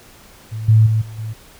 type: tone with level steps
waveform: sine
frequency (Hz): 110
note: A2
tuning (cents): 0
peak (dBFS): -23 / -7 / -13 / -30 / -23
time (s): 0.51-1.34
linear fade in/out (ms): 20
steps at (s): 0.68 / 0.86 / 1.01 / 1.18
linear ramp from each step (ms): 10
effects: pink hiss -45 dBFS RMS until 1.59 s